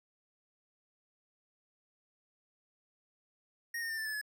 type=tone with pitch steps; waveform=square; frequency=1864.7 / 1831.6 / 1799.1 / 1767.2 / 1735.8 / 1705 Hz; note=A#6 / A#6 / A6 / A6 / A6 / G#6; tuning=0 / -31 / +38 / +7 / -24 / +45 cents; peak=-36 dBFS; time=3.74-4.214 s; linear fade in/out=5 ms; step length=79 ms; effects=none